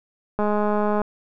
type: click train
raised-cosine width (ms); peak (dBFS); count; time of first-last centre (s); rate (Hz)
1; -10; 132; 0.39-1.017; 209
effects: none